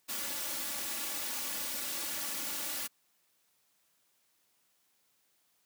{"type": "noise with comb filter", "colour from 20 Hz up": "white", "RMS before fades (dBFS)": -37, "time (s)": [0.08, 2.88], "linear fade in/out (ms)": 20, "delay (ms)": 3.5, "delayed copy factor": 0.85, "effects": ["white hiss -73 dBFS RMS until 5.65 s", "high-pass 100 Hz 12 dB/octave"]}